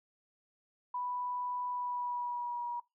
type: tone with pitch glide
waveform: sine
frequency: 987.8 to 959.7 Hz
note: B5 to B5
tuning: 0 to -50 cents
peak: -34 dBFS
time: 0.94-2.8 s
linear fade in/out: 5 ms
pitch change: -50 cents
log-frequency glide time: 1.69-2.66 s
effects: noise-tail reverb RT60 0.2 s tail -21 dB re dry